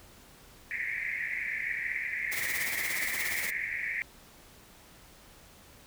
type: band-pass noise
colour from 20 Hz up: pink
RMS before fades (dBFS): -34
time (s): 0.71-4.02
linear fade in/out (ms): 0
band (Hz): 1800 to 2300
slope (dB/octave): 96
type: noise with tremolo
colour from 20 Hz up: white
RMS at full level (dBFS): -34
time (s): 2.31-3.51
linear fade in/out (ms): 20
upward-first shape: sine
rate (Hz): 17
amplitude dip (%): 55
effects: pink hiss -55 dBFS RMS until 5.86 s